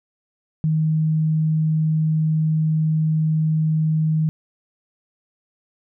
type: tone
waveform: sine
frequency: 157 Hz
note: D#3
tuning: 16 cents sharp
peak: -16 dBFS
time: 0.64-4.29 s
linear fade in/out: 0 ms
effects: none